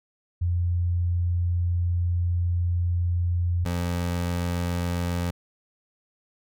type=tone pair in turn; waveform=sine / 25% pulse; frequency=87.31 / 87.31 Hz; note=F2 / F2; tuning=0 / 0 cents; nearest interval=unison; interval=0 cents; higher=neither; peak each=-21 dBFS; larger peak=neither; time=0.41-3.65 / 3.65-5.31 s; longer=first; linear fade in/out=10 ms; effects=none